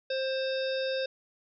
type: harmonic tone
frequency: 528 Hz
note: C5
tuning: 16 cents sharp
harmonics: 1 / 3 / 5 / 7 / 9 / 10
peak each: -29 / -39 / -42 / -39 / -44 / -44 dBFS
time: 0.1-1.06 s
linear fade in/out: 5 ms
effects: none